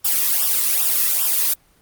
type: noise with flanger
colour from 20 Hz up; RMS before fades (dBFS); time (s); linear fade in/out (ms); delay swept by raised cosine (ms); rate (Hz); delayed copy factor
blue; -18; 0.04-1.54; 10; 0.46 to 1.37; 2.5; -0.95
effects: pink hiss -57 dBFS RMS until 1.81 s + Opus 24 kbps